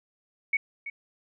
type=tone with echo; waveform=sine; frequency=2228 Hz; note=C#7; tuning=8 cents sharp; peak=-21 dBFS; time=0.53-0.57 s; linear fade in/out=5 ms; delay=330 ms; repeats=1; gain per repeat=-12 dB; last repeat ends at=0.9 s; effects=none